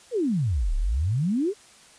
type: exponential two-way sweep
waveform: sine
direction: down then up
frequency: 529 to 32.7 to 439.5 Hz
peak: -21 dBFS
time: 0.11-1.54 s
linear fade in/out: 50 ms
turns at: 0.75 s
effects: white hiss -52 dBFS RMS until 1.98 s + resampled to 22050 Hz